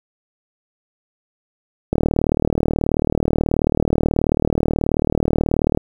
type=click train; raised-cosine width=2 ms; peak=-3 dBFS; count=149; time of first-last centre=1.93-5.774 s; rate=38.5 Hz; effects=7-bit